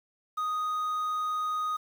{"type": "tone with quantisation", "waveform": "triangle", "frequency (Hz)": 1244.5, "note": "D#6", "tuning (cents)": 0, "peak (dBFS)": -26, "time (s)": [0.37, 1.77], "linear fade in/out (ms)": 10, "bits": 9, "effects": []}